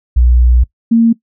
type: tone pair in turn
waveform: sine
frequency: 60.8 / 229.6 Hz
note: B1 / A#3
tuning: -26 / -26 cents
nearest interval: octave + major seventh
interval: 2300 cents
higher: second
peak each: -5 dBFS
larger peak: neither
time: 0.16-0.64 / 0.91-1.13 s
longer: first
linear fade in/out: 10 ms
effects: noise-tail reverb RT60 0.1 s tail -20 dB re dry